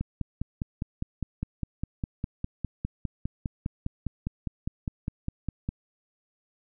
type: click train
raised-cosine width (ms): 5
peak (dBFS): -17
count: 29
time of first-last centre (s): 0.01-5.69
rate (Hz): 4.93
effects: none